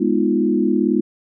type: chord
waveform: sine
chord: F half-diminished seventh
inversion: first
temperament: equal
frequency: 207.7 / 246.9 / 311.1 / 349.2 Hz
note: Ab3 / Cb4 / Eb4 / F4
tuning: 0 / 0 / 0 / 0 cents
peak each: -20 dBFS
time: 0-1.01 s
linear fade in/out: 10 ms
effects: none